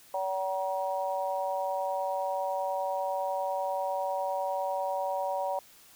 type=harmonic tone; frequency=190 Hz; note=F#3; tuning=46 cents sharp; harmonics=3 / 4 / 5; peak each=-32 / -33 / -34 dBFS; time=0.14-5.59 s; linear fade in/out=2 ms; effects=white hiss -56 dBFS RMS until 5.95 s